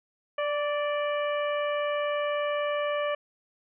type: harmonic tone with a mistuned harmonic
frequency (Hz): 587.3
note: D5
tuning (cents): 0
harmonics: 1 / 2 / 3 / 4 / 5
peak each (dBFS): -27 / -33 / -37 / -39 / -41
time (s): 0.38-3.15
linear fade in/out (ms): 5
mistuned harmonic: 2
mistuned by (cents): -19
effects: none